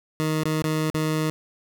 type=tone with dropouts; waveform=20% pulse; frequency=156.2 Hz; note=D#3; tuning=7 cents sharp; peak=-17 dBFS; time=0.2-1.3 s; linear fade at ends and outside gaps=0 ms; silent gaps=0.435-0.455 / 0.622-0.642 / 0.901-0.944 s; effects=none